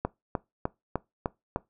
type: click train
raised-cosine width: 1 ms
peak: -13 dBFS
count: 6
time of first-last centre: 0.05-1.561 s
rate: 3.31 Hz
effects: noise-tail reverb RT60 0.2 s tail -21 dB re dry